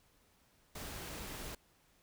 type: noise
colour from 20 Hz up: pink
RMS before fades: -45 dBFS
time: 0.75-1.55 s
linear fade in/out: 5 ms
effects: pink hiss -70 dBFS RMS until 2.02 s